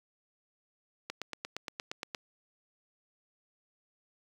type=click train; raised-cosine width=0.2 ms; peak=-19 dBFS; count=10; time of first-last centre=1.1-2.148 s; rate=8.59 Hz; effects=high-pass 150 Hz 12 dB/octave + 8-bit